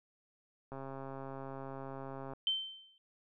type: click train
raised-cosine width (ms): 1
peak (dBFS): -31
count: 219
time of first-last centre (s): 0.72-2.335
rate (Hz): 135
type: tone with exponential decay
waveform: sine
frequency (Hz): 3100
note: G7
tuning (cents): -20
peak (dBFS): -27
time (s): 2.47-2.98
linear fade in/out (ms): 1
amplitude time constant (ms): 110
effects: none